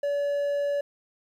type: tone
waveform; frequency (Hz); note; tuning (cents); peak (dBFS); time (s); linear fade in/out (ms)
triangle; 572; D5; -46; -22; 0.03-0.81; 5
effects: 10-bit